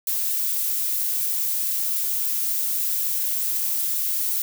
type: noise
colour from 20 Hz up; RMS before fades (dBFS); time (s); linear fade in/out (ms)
violet; -24; 0.07-4.42; 2
effects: none